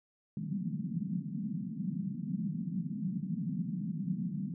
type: band-pass noise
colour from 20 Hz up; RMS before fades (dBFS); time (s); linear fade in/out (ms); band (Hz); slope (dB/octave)
pink; -36; 0.37-4.54; 2; 160 to 220; 48
effects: none